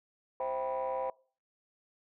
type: chord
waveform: sine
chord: C major seventh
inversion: none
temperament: just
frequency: 523.3 / 654.1 / 784.9 / 981.1 Hz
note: C5 / E5 / G5 / B5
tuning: 0 / -14 / +2 / -12 cents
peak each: -33 / -39 / -37 / -37 dBFS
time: 0.4-1.1 s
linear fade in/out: 2 ms
effects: noise-tail reverb RT60 0.4 s tail -23 dB re dry + tanh soft clip ceiling -26 dBFS